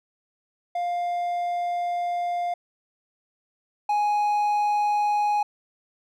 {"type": "tone pair in turn", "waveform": "triangle", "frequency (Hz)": [702, 831.7], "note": ["F5", "G#5"], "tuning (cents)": [9, 2], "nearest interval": "minor third", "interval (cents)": 293, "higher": "second", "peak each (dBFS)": [-22, -18], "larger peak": "second", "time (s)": [[0.75, 2.54], [3.89, 5.43]], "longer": "first", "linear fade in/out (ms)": 5, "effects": []}